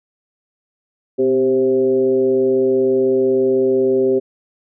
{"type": "tone with frequency modulation", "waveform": "sine", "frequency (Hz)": 392, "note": "G4", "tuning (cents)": 0, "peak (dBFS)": -12, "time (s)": [1.18, 4.2], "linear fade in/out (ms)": 20, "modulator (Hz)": 134, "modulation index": 0.76, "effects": []}